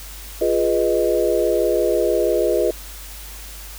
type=chord; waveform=sine; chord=F half-diminished seventh; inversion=none; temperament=equal; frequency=349.2 / 415.3 / 493.9 / 622.3 Hz; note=F4 / Ab4 / Cb5 / Eb5; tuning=0 / 0 / 0 / 0 cents; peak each=-21 dBFS; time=0.41-2.71 s; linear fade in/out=5 ms; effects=added 50 Hz sine -36 dBFS peak until 3.78 s + white hiss -38 dBFS RMS until 3.78 s